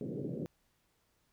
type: band-pass noise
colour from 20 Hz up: pink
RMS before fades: -39 dBFS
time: 0.01-0.46 s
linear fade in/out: 0 ms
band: 120 to 510 Hz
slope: 48 dB/octave
effects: pink hiss -75 dBFS RMS until 1.32 s